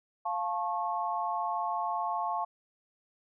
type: chord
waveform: sine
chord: F augmented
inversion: none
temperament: just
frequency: 698.5 / 873.1 / 1091.3 Hz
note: F5 / A5 / C#6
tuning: 0 / -14 / -27 cents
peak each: -34 / -33 / -34 dBFS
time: 0.25-2.45 s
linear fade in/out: 10 ms
effects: none